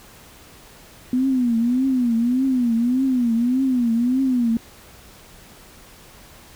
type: tone with vibrato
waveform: sine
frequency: 246.9 Hz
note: B3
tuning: in tune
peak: -16 dBFS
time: 1.13-4.57 s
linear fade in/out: 2 ms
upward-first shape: triangle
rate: 1.7 Hz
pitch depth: 160 cents each way
effects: pink hiss -46 dBFS RMS until 6.55 s